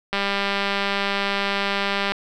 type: click train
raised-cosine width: 0.3 ms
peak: -7 dBFS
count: 397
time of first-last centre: 0.13-2.12 s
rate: 199 Hz
effects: none

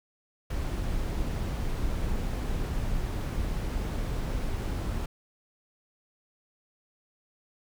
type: noise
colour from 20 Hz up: brown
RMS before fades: -30 dBFS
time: 0.5-5.06 s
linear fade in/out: 5 ms
effects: none

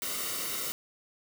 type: noise with comb filter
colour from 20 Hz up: white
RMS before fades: -34 dBFS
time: 0.02-0.72 s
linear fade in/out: 0 ms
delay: 1.2 ms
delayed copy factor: -0.65
effects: none

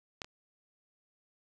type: clicks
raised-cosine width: 0.2 ms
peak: -20 / -29 dBFS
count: 2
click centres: 0.218 / 0.245 s
effects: none

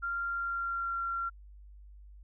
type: tone with pitch glide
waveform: sine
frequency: 1388 to 1372.1 Hz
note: F6 to F6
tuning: -11 to -31 cents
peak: -31 dBFS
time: 0.02-1.3 s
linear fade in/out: 20 ms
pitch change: -20 cents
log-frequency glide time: 0.29-1.01 s
effects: added 50 Hz sine -49 dBFS peak until 2.23 s

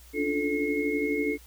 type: tone cluster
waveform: sine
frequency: 281.8 / 293.9 / 351.1 / 436.7 / 2166 Hz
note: C#4 / D4 / F4 / A4 / C#7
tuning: +29 / +1 / +9 / -13 / -41 cents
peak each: -35 / -29 / -35 / -29 / -32 dBFS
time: 0.13-1.38 s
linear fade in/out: 50 ms
effects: added 60 Hz sine -50 dBFS peak until 1.46 s + white hiss -55 dBFS RMS until 1.46 s

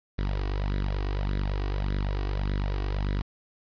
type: tone with flanger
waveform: sawtooth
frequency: 49 Hz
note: G1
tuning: in tune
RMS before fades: -28 dBFS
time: 0.18-3.22 s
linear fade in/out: 10 ms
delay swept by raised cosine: 0.51 to 2.71 ms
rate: 1.7 Hz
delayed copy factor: +0.7
effects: resampled to 11025 Hz + 8-bit

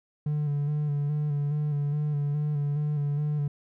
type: tone with vibrato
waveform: triangle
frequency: 146.83 Hz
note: D3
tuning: in tune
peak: -22 dBFS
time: 0.26-3.48 s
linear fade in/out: 5 ms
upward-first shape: square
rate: 2.4 Hz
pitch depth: 31 cents each way
effects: tanh soft clip ceiling -18 dBFS

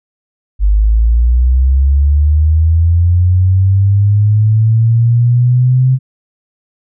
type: linear sweep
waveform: sine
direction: up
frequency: 49.26 to 131.1 Hz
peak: -6 dBFS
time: 0.59-5.99 s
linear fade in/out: 50 ms
effects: none

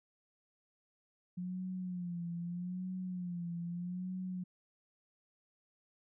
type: tone with vibrato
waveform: sine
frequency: 177.9 Hz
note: F3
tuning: 32 cents sharp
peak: -37 dBFS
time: 1.37-4.44 s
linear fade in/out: 10 ms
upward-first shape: sine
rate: 0.8 Hz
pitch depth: 71 cents each way
effects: none

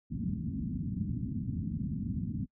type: low-pass noise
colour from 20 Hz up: white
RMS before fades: -34 dBFS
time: 0.1-2.46 s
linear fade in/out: 20 ms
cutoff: 250 Hz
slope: 48 dB/octave
effects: noise-tail reverb RT60 0.1 s tail -26 dB re dry + high-pass 60 Hz 12 dB/octave

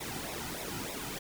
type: noise with flanger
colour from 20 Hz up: pink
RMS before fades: -39 dBFS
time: 0-1.19 s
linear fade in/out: 10 ms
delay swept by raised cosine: 0.65 to 1.85 ms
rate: 3.3 Hz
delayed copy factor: -0.7
effects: none

